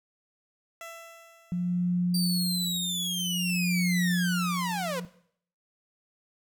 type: tone with exponential decay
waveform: 15% pulse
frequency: 667 Hz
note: E5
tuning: 20 cents sharp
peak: -32 dBFS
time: 0.81-2.24 s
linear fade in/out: 1 ms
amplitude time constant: 310 ms
type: tone with tremolo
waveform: sine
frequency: 177.6 Hz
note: F3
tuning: 29 cents sharp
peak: -22 dBFS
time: 1.52-5.05 s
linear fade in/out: 0 ms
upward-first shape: sine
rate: 0.51 Hz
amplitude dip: 75%
type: linear sweep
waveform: sawtooth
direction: down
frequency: 4699 to 471.2 Hz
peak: -26 dBFS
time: 2.14-5 s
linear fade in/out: 5 ms
effects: noise-tail reverb RT60 0.6 s tail -17 dB re dry